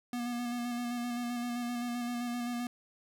square tone with vibrato, 241.1 Hz, B3, 41 cents flat, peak -34 dBFS, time 0.13-2.67 s, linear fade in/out 2 ms, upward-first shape square, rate 7.7 Hz, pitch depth 19 cents each way, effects none

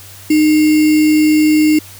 sine tone with sample-and-hold, 306.7 Hz, D#4, 25 cents flat, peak -7 dBFS, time 0.3-1.79 s, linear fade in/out 5 ms, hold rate 2450 Hz, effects added 97 Hz sine -39 dBFS peak until 1.99 s + white hiss -37 dBFS RMS until 1.99 s

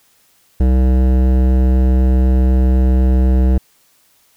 sine tone with hard clipping, 64 Hz, C2, 38 cents flat, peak -11 dBFS, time 0.6-3.58 s, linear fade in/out 5 ms, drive 15 dB, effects white hiss -55 dBFS RMS until 4.36 s

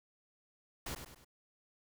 pink noise with echo, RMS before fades -41 dBFS, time 0.86-0.95 s, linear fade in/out 5 ms, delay 99 ms, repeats 3, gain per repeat -7 dB, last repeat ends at 1.247 s, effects none

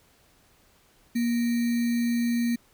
sine tone with sample-and-hold, 236.6 Hz, A#3, 26 cents sharp, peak -22 dBFS, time 1.15-2.56 s, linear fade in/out 10 ms, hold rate 2100 Hz, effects pink hiss -61 dBFS RMS until 2.73 s

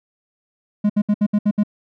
triangle tone bursts, 207.7 Hz, G#3, in tune, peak -11 dBFS, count 7, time 0.84-1.635 s, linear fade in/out 10 ms, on 57 ms, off 66 ms, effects none

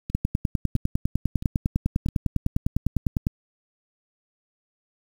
two click trains, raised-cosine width 5 ms, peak -9 / -19 dBFS, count 32 / 4, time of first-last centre 0.15-3.269 / 0.1-2.087 s, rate 9.94 / 1.51 Hz, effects 7-bit

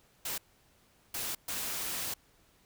white noise bursts at uneven times, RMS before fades -36 dBFS, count 3, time 0.25-0.38 / 1.14-1.35 / 1.48-2.14 s, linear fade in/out 5 ms, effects pink hiss -66 dBFS RMS until 2.65 s

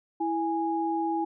sine tone pair together, 329.6 / 827.2 Hz, E4 / G#5, 0 / -7 cents, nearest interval octave + major third, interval 1593 cents, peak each -28 dBFS, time 0.2-1.25 s, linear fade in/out 10 ms, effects none

